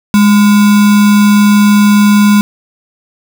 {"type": "tone with sample-and-hold", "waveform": "sine", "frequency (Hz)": 206.5, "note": "G#3", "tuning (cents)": -10, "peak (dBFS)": -3, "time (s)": [0.14, 2.41], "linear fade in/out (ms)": 0, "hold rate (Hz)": 1225, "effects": []}